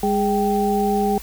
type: tone cluster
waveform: sine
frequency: 203.9 / 412.9 / 780 Hz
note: G#3 / G#4 / G5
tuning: -32 / -10 / -9 cents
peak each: -21 dBFS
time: 0.03-1.18 s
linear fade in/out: 2 ms
effects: added 50 Hz sine -36 dBFS peak until 1.22 s + white hiss -39 dBFS RMS until 1.22 s